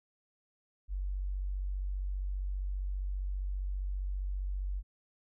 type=tone; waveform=sine; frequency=47.52 Hz; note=F#1; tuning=47 cents sharp; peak=-32 dBFS; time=0.88-4.83 s; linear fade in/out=50 ms; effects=none